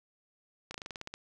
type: slowing click train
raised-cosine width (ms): 0.2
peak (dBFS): -23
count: 10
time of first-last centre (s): 0.71-1.14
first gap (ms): 33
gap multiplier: 1.09
effects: none